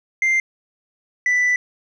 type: tone pair in turn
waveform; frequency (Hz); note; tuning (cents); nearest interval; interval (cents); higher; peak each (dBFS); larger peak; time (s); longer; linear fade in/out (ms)
sine; 2093 / 1981.7; C7 / B6; 0 / +5; minor second; 95; first; -12; neither; 0.22-0.4 / 1.26-1.56; second; 2
effects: tanh soft clip ceiling -14 dBFS